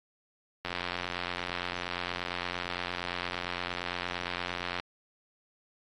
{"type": "click train", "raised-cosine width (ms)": 0.3, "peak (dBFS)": -17, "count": 369, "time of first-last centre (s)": [0.65, 4.799], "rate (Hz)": 88.7, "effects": ["AAC 32 kbps"]}